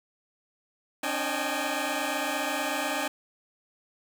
15% pulse tone cluster, 271.2 / 299.6 / 615 / 779 / 839 Hz, C#4 / D4 / D#5 / G5 / G#5, -38 / +35 / -20 / -11 / +17 cents, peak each -28 dBFS, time 1.03-3.08 s, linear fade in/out 5 ms, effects 9-bit

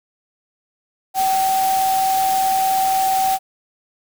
sine tone in noise, 766 Hz, G5, 40 cents flat, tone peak -15 dBFS, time 1.14-3.39 s, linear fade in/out 50 ms, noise white, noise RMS -27 dBFS, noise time 1.14-3.39 s, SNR +9 dB, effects none

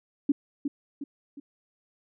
sine tone with echo, 283.6 Hz, C#4, 40 cents sharp, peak -18 dBFS, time 0.29-0.32 s, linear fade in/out 5 ms, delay 360 ms, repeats 3, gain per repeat -7 dB, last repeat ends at 1.4 s, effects none

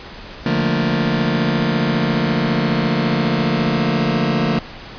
sawtooth chord, Bb major seventh, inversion first, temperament just, 145.68 / 174.81 / 218.5 / 233.1 Hz, D3 / F3 / A3 / Bb3, -14 / +2 / -12 / 0 cents, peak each -17 dBFS, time 0.46-4.59 s, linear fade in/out 2 ms, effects pink hiss -35 dBFS RMS until 4.98 s + resampled to 11025 Hz

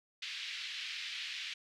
white band-pass noise, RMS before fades -42 dBFS, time 0.22-1.54 s, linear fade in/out 5 ms, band 2000 to 4000 Hz, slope 24 dB/octave, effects none

